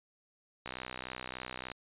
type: click train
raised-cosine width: 0.3 ms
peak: -23 dBFS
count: 68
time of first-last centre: 0.66-1.717 s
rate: 63.4 Hz
effects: resampled to 8000 Hz